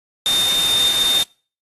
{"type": "tone in noise", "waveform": "sine", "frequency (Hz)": 3634, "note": "A#7", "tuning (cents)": -45, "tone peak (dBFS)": -15, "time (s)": [0.26, 1.23], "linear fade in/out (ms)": 0, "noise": "white", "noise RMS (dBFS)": -23, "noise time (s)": [0.26, 1.23], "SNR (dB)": 5, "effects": ["noise-tail reverb RT60 0.4 s tail -26 dB re dry", "AAC 32 kbps"]}